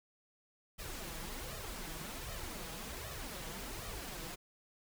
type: noise with flanger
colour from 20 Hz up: pink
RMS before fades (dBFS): -44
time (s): 0.78-4.36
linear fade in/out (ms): 20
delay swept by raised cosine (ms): 1.6 to 6.2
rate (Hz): 1.3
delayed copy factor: +0.7
effects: none